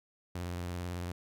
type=tone with vibrato; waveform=sawtooth; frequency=88.2 Hz; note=F2; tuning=18 cents sharp; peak=-32 dBFS; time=0.35-1.12 s; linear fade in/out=5 ms; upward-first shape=square; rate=18 Hz; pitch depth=45 cents each way; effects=none